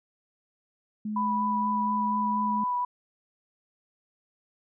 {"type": "tone", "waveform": "sine", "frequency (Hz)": 212.6, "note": "G#3", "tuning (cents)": 41, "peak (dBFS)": -29, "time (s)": [1.05, 2.64], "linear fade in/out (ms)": 5}
{"type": "tone with vibrato", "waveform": "sine", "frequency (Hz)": 987.8, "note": "B5", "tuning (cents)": 0, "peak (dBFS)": -25, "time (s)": [1.16, 2.85], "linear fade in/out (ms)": 5, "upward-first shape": "sine", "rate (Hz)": 4.2, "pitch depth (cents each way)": 13}
{"effects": []}